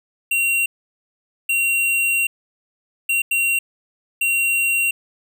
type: tone bursts at uneven times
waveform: square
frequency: 2748 Hz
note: F7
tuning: 29 cents flat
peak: -17 dBFS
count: 5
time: 0.31-0.66 / 1.49-2.27 / 3.09-3.22 / 3.31-3.59 / 4.21-4.91 s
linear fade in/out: 5 ms
effects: none